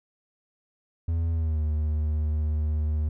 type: tone with pitch glide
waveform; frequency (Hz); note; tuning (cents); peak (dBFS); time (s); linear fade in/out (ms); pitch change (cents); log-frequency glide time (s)
triangle; 82.8 to 76.37; E2 to D#2; +8 to -32; -21; 1.08-3.09; 5; -140; 1.31-1.62
effects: none